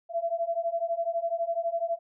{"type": "beating tone pair", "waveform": "sine", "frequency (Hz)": [667, 679], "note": ["E5", "F5"], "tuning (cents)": [20, -49], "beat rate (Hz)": 12, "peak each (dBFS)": [-30, -29], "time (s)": [0.09, 1.99], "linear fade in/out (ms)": 50, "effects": []}